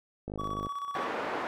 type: click train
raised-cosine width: 2 ms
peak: -24 dBFS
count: 21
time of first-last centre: 0.28-0.668 s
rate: 51.5 Hz
type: tone with tremolo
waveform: triangle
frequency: 1133 Hz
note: C#6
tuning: 37 cents sharp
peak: -30 dBFS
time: 0.38-1.08 s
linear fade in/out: 20 ms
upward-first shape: square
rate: 16 Hz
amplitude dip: 50%
type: band-pass noise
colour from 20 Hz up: pink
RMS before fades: -34 dBFS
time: 0.95-1.47 s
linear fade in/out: 0 ms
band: 420 to 1500 Hz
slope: 12 dB/octave
effects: none